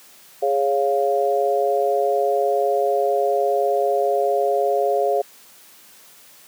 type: chord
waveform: sine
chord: Db major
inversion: second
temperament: equal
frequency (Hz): 415.3 / 554.4 / 698.5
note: Ab4 / Db5 / F5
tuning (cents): 0 / 0 / 0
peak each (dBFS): -21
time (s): 0.42-5.22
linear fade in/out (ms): 10
effects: white hiss -48 dBFS RMS until 6.47 s + high-pass 150 Hz 12 dB/octave